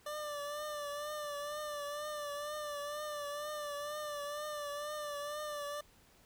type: tone with vibrato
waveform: 25% pulse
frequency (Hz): 590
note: D5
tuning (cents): +8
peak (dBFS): -35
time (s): 0.06-5.81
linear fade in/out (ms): 5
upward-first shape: triangle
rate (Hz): 2.1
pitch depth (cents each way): 50
effects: pink hiss -65 dBFS RMS until 6.25 s